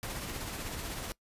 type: noise with tremolo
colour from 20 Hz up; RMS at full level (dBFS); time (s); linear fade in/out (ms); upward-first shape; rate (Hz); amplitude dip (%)
pink; -37; 0.03-1.12; 0; triangle; 16; 40
effects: noise-tail reverb RT60 0.1 s tail -21 dB re dry + resampled to 32000 Hz